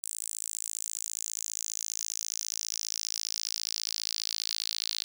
sawtooth tone with high-pass filter sweep, 54.8 Hz, A1, 6 cents flat, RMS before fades -35 dBFS, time 0.03-5.04 s, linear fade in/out 5 ms, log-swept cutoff 8300 to 4200 Hz, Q 4.2, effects none

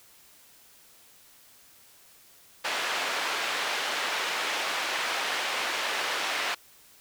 white band-pass noise, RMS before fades -30 dBFS, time 2.64-6.55 s, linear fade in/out 10 ms, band 520 to 2900 Hz, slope 12 dB/octave, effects white hiss -56 dBFS RMS until 7 s

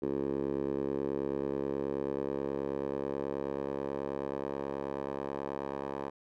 10% pulse tone with band-pass filter sweep, 69.3 Hz, C#2, in tune, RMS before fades -35 dBFS, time 0.02-6.1 s, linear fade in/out 10 ms, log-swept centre 390 to 680 Hz, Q 2.2, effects none

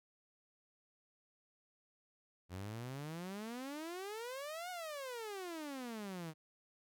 sawtooth exponential two-way sweep, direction up then down, 87.31 to 740 to 152.9 Hz, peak -39 dBFS, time 2.49-6.34 s, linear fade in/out 50 ms, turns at 4.7 s, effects none

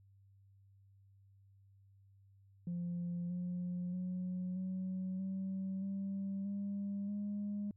sine tone with pitch steps, 174.2 / 178.27 / 182.44 / 186.7 / 191.07 / 195.53 / 200.1 / 204.8 Hz, F3 / F3 / F#3 / F#3 / G3 / G3 / G3 / G#3, -4 / +36 / -24 / +16 / -44 / -4 / +36 / -24 cents, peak -35 dBFS, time 2.67-7.71 s, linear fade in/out 2 ms, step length 630 ms, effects tanh soft clip ceiling -34 dBFS + added 98 Hz sine -62 dBFS peak until 7.76 s

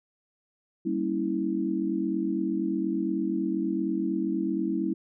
sine chord, G diminished seventh, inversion none, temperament equal with one note detuned, 196 / 233.1 / 277.2 / 325.8 Hz, G3 / Bb3 / Db4 / Fb4, 0 / 0 / 0 / -20 cents, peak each -31 / -34 / -32 / -28 dBFS, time 0.85-4.94 s, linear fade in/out 10 ms, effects none

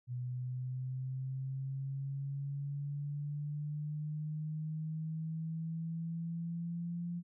sine linear sweep, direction up, 123.5 to 173.7 Hz, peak -36 dBFS, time 0.07-7.23 s, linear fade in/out 50 ms, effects none

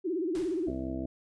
sine tone with vibrato, 345.1 Hz, F4, 21 cents flat, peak -28 dBFS, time 0.04-0.71 s, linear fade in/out 20 ms, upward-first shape sine, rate 17 Hz, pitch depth 180 cents each way
pink noise with exponential decay, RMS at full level -44 dBFS, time 0.35-0.95 s, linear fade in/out 0 ms, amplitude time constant 130 ms
harmonic tone, 65.41 Hz, C2, in tune, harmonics 1 / 2 / 3 / 4 / 5 / 7 / 8 / 9 / 10, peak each -40 / -44 / -44 / -36 / -37 / -48 / -51 / -50 / -43 dBFS, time 0.67-1.06 s, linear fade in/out 5 ms
effects resampled to 22050 Hz

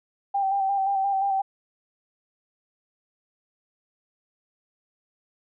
sine tone with vibrato, 784 Hz, G5, in tune, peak -21 dBFS, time 0.34-1.42 s, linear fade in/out 10 ms, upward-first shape square, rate 5.7 Hz, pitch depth 27 cents each way, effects none

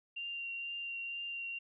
sine tone with vibrato, 2772 Hz, F7, 14 cents flat, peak -38 dBFS, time 0.16-1.59 s, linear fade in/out 10 ms, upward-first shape triangle, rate 2.1 Hz, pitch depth 15 cents each way, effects none

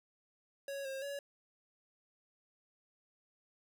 square tone with pitch steps, 555 / 536 / 564 Hz, C#5 / C5 / C#5, +2 / +42 / +30 cents, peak -40 dBFS, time 0.68-1.19 s, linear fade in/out 2 ms, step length 170 ms, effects none

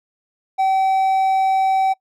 triangle tone, 767 Hz, G5, 38 cents flat, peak -12 dBFS, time 0.58-1.94 s, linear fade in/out 20 ms, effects noise-tail reverb RT60 0.1 s tail -24 dB re dry

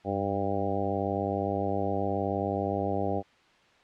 harmonic tone with a mistuned harmonic, 99.2 Hz, G2, 21 cents sharp, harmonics 1 / 2 / 3 / 4 / 5 / 6 / 7 / 8, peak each -35 / -35 / -35 / -35 / -35 / -35 / -35 / -35 dBFS, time 0.04-3.23 s, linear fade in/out 50 ms, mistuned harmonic 1, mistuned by -72 cents, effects white hiss -60 dBFS RMS until 3.83 s + low-pass 3000 Hz 12 dB/octave

